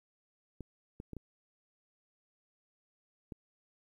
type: clicks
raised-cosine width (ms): 3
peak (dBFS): -30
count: 5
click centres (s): 0.607 / 1.001 / 1.133 / 1.167 / 3.322
effects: 11-bit